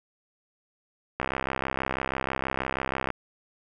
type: click train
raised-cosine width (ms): 0.5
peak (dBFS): -12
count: 127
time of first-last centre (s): 1.2-3.103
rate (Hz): 66.2
effects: none